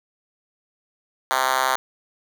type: tone with high-pass filter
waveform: 5% pulse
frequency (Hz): 130.81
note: C3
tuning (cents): 0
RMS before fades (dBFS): -21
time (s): 1.31-1.76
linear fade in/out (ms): 0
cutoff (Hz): 850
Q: 1.4
effects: none